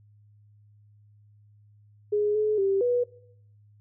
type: tone with pitch steps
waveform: sine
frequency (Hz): 416.7 / 426.5 / 391 / 488.3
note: G#4 / G#4 / G4 / B4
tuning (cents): +6 / +46 / -4 / -20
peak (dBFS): -21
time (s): 2.12-3.04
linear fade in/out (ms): 10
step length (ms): 230
effects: noise-tail reverb RT60 0.7 s tail -20 dB re dry + added 104 Hz sine -54 dBFS peak until 3.8 s